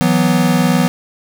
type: chord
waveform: square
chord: E suspended second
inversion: none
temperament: equal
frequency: 164.81 / 185 / 246.9 Hz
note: E3 / F#3 / B3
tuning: 0 / 0 / 0 cents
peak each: -16 dBFS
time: 0.01-0.88 s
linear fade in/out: 0 ms
effects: none